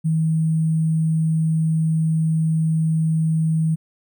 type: tone with sample-and-hold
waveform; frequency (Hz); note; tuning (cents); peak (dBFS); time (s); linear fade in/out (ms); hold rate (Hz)
sine; 160; D#3; +49; -16; 0.04-3.76; 20; 8820
effects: none